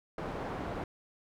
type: low-pass noise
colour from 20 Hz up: white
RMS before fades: -38 dBFS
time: 0.18-0.84 s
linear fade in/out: 2 ms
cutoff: 760 Hz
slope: 12 dB/octave
effects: none